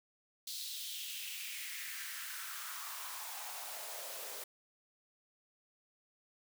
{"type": "noise with high-pass filter sweep", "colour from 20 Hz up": "white", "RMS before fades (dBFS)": -44, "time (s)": [0.47, 4.44], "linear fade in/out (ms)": 5, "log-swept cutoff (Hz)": [4200, 460], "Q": 3.3, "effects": []}